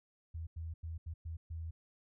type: tone bursts at uneven times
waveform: sine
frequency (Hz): 81.7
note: E2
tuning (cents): -15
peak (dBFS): -39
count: 6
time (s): 0.34-0.47 / 0.56-0.74 / 0.83-0.98 / 1.06-1.14 / 1.25-1.37 / 1.5-1.71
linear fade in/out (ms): 10
effects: none